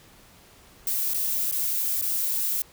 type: noise with dropouts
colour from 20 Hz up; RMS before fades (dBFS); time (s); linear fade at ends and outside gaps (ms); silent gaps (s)
violet; -26; 0.87-2.62; 1; 1.136-1.144 / 1.513-1.524 / 2.013-2.024
effects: pink hiss -53 dBFS RMS until 2.72 s